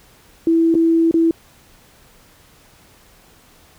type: tone with dropouts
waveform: sine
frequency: 329.6 Hz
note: E4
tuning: in tune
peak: -11 dBFS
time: 0.47-1.31 s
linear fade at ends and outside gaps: 2 ms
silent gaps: 0.743-0.751 / 1.112-1.141 s
effects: pink hiss -50 dBFS RMS until 3.78 s